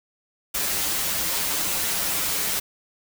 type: noise with comb filter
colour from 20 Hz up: white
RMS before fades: -25 dBFS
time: 0.54-2.6 s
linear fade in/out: 10 ms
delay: 8.2 ms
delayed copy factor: -0.9
effects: none